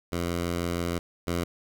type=tone pair in turn; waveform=10% pulse; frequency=86.3 / 86.3 Hz; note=F2 / F2; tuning=-20 / -20 cents; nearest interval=unison; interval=0 cents; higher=neither; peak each=-19 / -18 dBFS; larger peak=second; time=0.12-0.99 / 1.27-1.44 s; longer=first; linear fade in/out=5 ms; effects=none